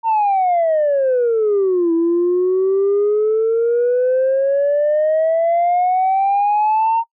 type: exponential two-way sweep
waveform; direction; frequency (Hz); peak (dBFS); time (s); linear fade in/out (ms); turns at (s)
sine; down then up; 922 to 329.6 to 922; -11; 0.03-7.04; 50; 1.93
effects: noise-tail reverb RT60 0.1 s tail -23 dB re dry + tanh soft clip ceiling -10 dBFS